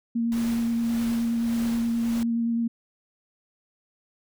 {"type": "tone with vibrato", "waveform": "sine", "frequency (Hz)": 232.2, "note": "A#3", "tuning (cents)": -7, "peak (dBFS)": -22, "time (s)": [0.15, 2.68], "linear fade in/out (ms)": 10, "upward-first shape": "square", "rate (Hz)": 9.5, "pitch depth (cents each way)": 10}
{"type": "noise with tremolo", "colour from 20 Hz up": "pink", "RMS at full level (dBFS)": -38, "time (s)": [0.32, 2.23], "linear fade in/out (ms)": 0, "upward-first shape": "sine", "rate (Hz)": 1.7, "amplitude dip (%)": 55}
{"effects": []}